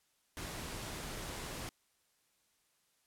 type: noise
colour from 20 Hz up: pink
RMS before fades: -43 dBFS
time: 0.37-1.69 s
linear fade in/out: 0 ms
effects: white hiss -75 dBFS RMS until 3.06 s + low-pass 12000 Hz 12 dB/octave